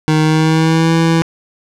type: tone with pitch glide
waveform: 25% pulse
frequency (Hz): 155.56 to 164.52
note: D#3 to E3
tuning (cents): 0 to -3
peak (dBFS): -6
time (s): 0.08-1.22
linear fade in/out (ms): 0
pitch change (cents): +97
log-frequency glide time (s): 0.22-0.94
effects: low-pass 7000 Hz 12 dB/octave + 7-bit